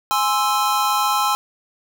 square chord, Ab augmented, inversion none, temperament equal, 830.6 / 1046.5 / 1318.5 Hz, Ab5 / C6 / E6, 0 / 0 / 0 cents, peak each -22 dBFS, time 0.11-1.35 s, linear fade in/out 0 ms, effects none

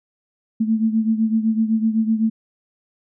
sine beating tone pair, 220 / 227.9 Hz, A3 / A#3, 0 / -39 cents, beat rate 7.9 Hz, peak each -17 / -22 dBFS, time 0.6-2.3 s, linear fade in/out 10 ms, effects none

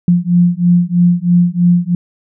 sine beating tone pair, 173.8 / 176.9 Hz, F3 / F3, -8 / +23 cents, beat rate 3.1 Hz, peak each -11 dBFS, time 0.08-1.95 s, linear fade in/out 2 ms, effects none

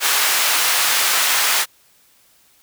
pink high-pass noise, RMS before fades -17 dBFS, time 0-1.66 s, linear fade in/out 50 ms, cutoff 1200 Hz, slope 12 dB/octave, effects white hiss -55 dBFS RMS until 2.62 s

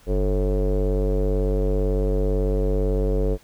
square tone with low-pass filter, 49 Hz, G1, in tune, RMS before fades -21 dBFS, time 0.06-3.38 s, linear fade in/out 50 ms, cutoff 480 Hz, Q 6.4, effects pink hiss -54 dBFS RMS until 3.43 s

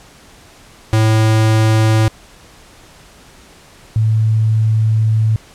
square / sine tone pair in turn, 110 / 110 Hz, A2 / A2, 0 / 0 cents, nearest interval unison, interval 0 cents, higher neither, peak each -10 dBFS, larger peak neither, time 0.93-2.08 / 3.96-5.36 s, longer second, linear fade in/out 0 ms, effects pink hiss -43 dBFS RMS until 5.54 s + low-pass 10000 Hz 12 dB/octave

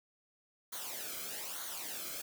white noise with flanger, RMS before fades -42 dBFS, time 0.72-2.22 s, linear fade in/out 10 ms, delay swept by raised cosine 0.38 to 1.11 ms, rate 1.1 Hz, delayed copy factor -0.7, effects none

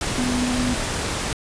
sine tone in noise, 248.5 Hz, B3, 11 cents sharp, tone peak -21 dBFS, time 0.18-0.74 s, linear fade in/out 2 ms, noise pink, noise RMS -25 dBFS, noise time 0.01-1.33 s, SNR +1 dB, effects resampled to 22050 Hz

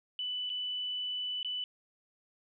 sine tone with dropouts, 2985 Hz, F#7, 15 cents sharp, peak -33 dBFS, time 0.19-1.64 s, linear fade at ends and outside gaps 1 ms, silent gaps 0.494-0.5 / 1.43-1.447 s, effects none

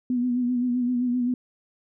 sine tone with vibrato, 246.5 Hz, B3, 3 cents flat, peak -21 dBFS, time 0.1-1.34 s, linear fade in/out 2 ms, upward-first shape sine, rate 7.7 Hz, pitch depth 42 cents each way, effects none

